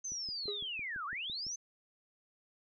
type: linear two-way sweep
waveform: sine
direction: down then up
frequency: 6300 to 1096 to 6300 Hz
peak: -37 dBFS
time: 0.04-1.56 s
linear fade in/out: 10 ms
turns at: 1.06 s
type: click train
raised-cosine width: 3 ms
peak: -40 dBFS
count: 9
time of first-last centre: 0.12-1.467 s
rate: 5.94 Hz
type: tone with exponential decay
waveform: triangle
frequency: 410 Hz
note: G#4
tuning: 22 cents flat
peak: -32 dBFS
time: 0.48-0.71 s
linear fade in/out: 1 ms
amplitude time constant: 49 ms
effects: none